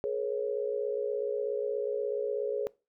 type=tone cluster; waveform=sine; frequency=423.6 / 480.3 / 548 Hz; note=G#4 / B4 / C#5; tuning=+34 / -48 / -20 cents; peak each=-31 / -36 / -34 dBFS; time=0.04-2.67 s; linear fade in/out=0 ms; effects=noise-tail reverb RT60 0.3 s tail -23 dB re dry